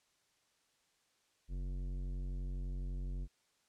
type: tone with tanh clipping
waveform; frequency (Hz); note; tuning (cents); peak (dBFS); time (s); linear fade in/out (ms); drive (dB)
sine; 45.95; F#1; -11; -39; 1.48-3.28; 50; 14
effects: white hiss -75 dBFS RMS until 3.68 s + low-pass 8000 Hz 12 dB/octave